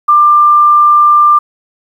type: tone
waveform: sine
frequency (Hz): 1190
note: D6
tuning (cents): +22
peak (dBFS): -3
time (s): 0.08-1.39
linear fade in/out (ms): 10
effects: 7-bit